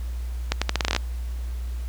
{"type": "accelerating click train", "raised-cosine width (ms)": 0.2, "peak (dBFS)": -4, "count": 11, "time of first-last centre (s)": [0.52, 0.964], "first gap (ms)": 96, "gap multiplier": 0.81, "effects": ["added 60 Hz sine -27 dBFS peak until 1.88 s", "pink hiss -49 dBFS RMS until 1.88 s"]}